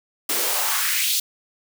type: noise with high-pass filter sweep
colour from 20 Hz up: white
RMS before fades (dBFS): -22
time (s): 0.29-1.2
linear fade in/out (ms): 5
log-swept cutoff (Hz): 270 to 4300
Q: 2.2
effects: none